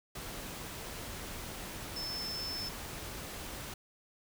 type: tone in noise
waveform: sine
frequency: 5274 Hz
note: E8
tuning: in tune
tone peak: -37 dBFS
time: 1.96-2.69 s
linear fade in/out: 5 ms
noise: pink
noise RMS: -43 dBFS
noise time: 0.15-3.74 s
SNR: +3 dB
effects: none